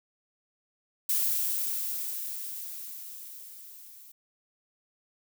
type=noise with level ramp; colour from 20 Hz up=violet; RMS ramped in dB=-26 to -51 dBFS; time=1.09-4.12 s; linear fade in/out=5 ms; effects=none